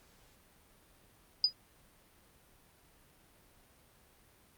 sine tone with exponential decay, 4944 Hz, D#8, 12 cents flat, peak -19 dBFS, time 1.44-1.53 s, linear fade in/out 2 ms, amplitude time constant 18 ms, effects pink hiss -64 dBFS RMS until 4.57 s + Opus 48 kbps

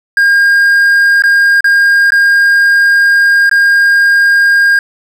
triangle tone with dropouts, 1615 Hz, G#6, 49 cents flat, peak -3 dBFS, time 0.17-4.79 s, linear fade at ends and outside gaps 2 ms, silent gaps 1.222-1.237 / 1.607-1.643 / 2.105-2.12 / 3.495-3.513 s, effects none

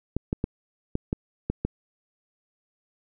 clicks, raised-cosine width 3 ms, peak -12 dBFS, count 7, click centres 0.166 / 0.329 / 0.441 / 0.954 / 1.129 / 1.5 / 1.65 s, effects none

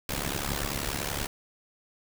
pink noise with amplitude modulation, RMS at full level -28 dBFS, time 0.09-1.27 s, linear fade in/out 2 ms, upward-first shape sine, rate 70.4 Hz, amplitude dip 85%, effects none

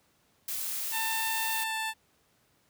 blue noise, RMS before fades -34 dBFS, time 0.48-1.64 s, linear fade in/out 5 ms
15% pulse tone with pitch glide, 895 to 883.2 Hz, A5 to A5, +29 to +6 cents, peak -24 dBFS, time 0.91-1.94 s, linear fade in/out 50 ms, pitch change -23 cents, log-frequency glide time 1.52-1.75 s
effects pink hiss -68 dBFS RMS until 2.69 s + high-pass 80 Hz 12 dB/octave

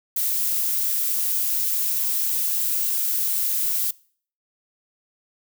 violet noise, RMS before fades -23 dBFS, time 0.16-3.91 s, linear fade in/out 5 ms, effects noise-tail reverb RT60 0.5 s tail -23 dB re dry

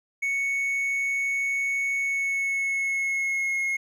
triangle tone with pitch glide, 2217 to 2161 Hz, C#7 to C#7, 0 to -45 cents, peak -22 dBFS, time 0.22-3.77 s, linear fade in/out 10 ms, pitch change -45 cents, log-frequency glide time 1.97-3.6 s, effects none

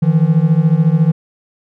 triangle beating tone pair, 153.7 / 167.7 Hz, D#3 / E3, -21 / +30 cents, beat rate 14 Hz, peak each -10 dBFS, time 0.02-1.12 s, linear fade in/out 10 ms, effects none

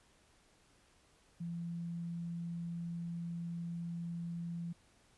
sine tone, 170 Hz, F3, 46 cents flat, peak -38 dBFS, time 1.4-4.73 s, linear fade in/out 10 ms, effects pink hiss -68 dBFS RMS until 5.17 s + resampled to 24000 Hz

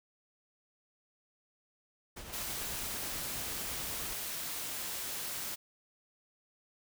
pink noise with tremolo, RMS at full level -45 dBFS, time 2.16-4.14 s, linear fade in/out 10 ms, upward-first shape sine, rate 9.2 Hz, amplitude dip 40%
white noise, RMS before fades -39 dBFS, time 2.32-5.56 s, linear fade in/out 20 ms
effects none

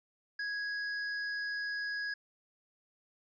square tone, 1661.2 Hz, G#6, in tune, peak -35 dBFS, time 0.39-2.14 s, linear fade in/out 5 ms, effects resampled to 16000 Hz

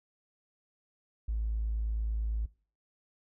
triangle tone, 54.5 Hz, A1, 16 cents flat, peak -25 dBFS, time 1.28-2.46 s, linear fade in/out 10 ms, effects noise-tail reverb RT60 0.4 s tail -25 dB re dry + tanh soft clip ceiling -27 dBFS

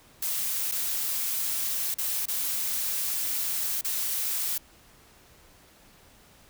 blue noise with dropouts, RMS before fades -29 dBFS, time 0.22-4.58 s, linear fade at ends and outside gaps 5 ms, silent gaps 0.715-0.719 / 1.943-1.983 / 2.257-2.281 / 3.812-3.845 s, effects pink hiss -56 dBFS RMS until 6.49 s

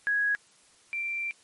sine tone pair in turn, 1661.2 / 2355 Hz, G#6 / D7, 0 / +4 cents, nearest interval tritone, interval 604 cents, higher second, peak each -23 / -29 dBFS, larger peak first, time 0.07-0.35 / 0.93-1.31 s, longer second, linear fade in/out 0 ms, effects white hiss -60 dBFS RMS until 1.43 s + MP3 48 kbps

